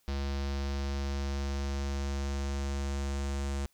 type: tone with low-pass filter sweep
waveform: square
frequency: 69.4 Hz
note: C#2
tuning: 3 cents sharp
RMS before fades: -33 dBFS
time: 0.08-3.66 s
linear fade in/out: 0 ms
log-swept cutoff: 4900 to 7600 Hz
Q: 2.1
effects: white hiss -70 dBFS RMS until 3.73 s